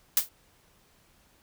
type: noise with exponential decay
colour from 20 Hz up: blue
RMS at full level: -18 dBFS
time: 0.17-0.29 s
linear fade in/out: 1 ms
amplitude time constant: 26 ms
effects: pink hiss -63 dBFS RMS until 1.42 s